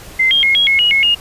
sine tone with pitch steps, 2075 / 3224 / 2155 / 3302 / 2174 / 2900 / 2177 / 2850 Hz, C7 / G7 / C#7 / G#7 / C#7 / F#7 / C#7 / F7, -15 / +48 / -49 / -11 / -34 / -35 / -32 / +34 cents, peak -9 dBFS, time 0.19-1.15 s, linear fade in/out 10 ms, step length 120 ms, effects pink hiss -36 dBFS RMS until 1.2 s + resampled to 32000 Hz

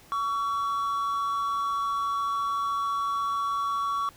triangle tone pair together, 1128.5 / 1342 Hz, C#6 / E6, +31 / +31 cents, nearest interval minor third, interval 300 cents, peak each -24 / -33 dBFS, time 0.12-4.09 s, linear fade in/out 0 ms, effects pink hiss -54 dBFS RMS until 4.16 s

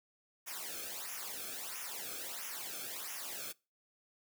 white noise with flanger, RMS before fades -43 dBFS, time 0.46-3.53 s, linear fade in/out 20 ms, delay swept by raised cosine 0.23 to 1.06 ms, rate 1.5 Hz, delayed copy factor -0.85, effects noise-tail reverb RT60 0.3 s tail -24 dB re dry

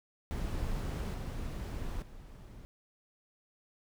brown noise with level steps, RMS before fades -35 / -38 / -50 dBFS, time 0.31-2.65 s, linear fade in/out 0 ms, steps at 1.14 / 2.02 s, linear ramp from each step 2 ms, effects none

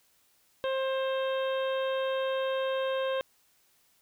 harmonic tone, 530 Hz, C5, 22 cents sharp, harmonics 1 / 2 / 3 / 4 / 5 / 6 / 7, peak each -28 / -37 / -40 / -51 / -44 / -43 / -46 dBFS, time 0.64-3.21 s, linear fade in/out 0 ms, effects white hiss -67 dBFS RMS until 4.01 s

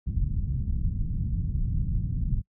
pink low-pass noise, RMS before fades -27 dBFS, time 0.06-2.42 s, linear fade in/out 20 ms, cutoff 160 Hz, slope 24 dB/octave, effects noise-tail reverb RT60 0.1 s tail -25 dB re dry

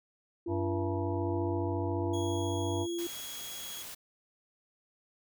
sine tone with tremolo, 342.7 Hz, F4, 33 cents flat, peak -32 dBFS, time 0.46-3.07 s, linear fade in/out 5 ms, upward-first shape sine, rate 1.3 Hz, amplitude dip 30%
harmonic tone, 96.1 Hz, G2, 34 cents flat, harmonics 1 / 3 / 5 / 7 / 9 / 10, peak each -33 / -38 / -40 / -41 / -43 / -43 dBFS, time 0.47-2.87 s, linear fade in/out 50 ms
25% pulse tone, 3322 Hz, G#7, in tune, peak -39 dBFS, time 2.13-3.83 s, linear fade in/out 10 ms
white noise, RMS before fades -44 dBFS, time 2.98-3.95 s, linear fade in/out 10 ms
effects none

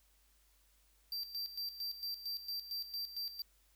square tone with tremolo, 4699 Hz, D8, in tune, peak -38 dBFS, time 1.12-3.42 s, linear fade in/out 2 ms, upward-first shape square, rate 4.4 Hz, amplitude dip 70%, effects added 50 Hz sine -70 dBFS peak until 3.75 s + white hiss -72 dBFS RMS until 3.75 s

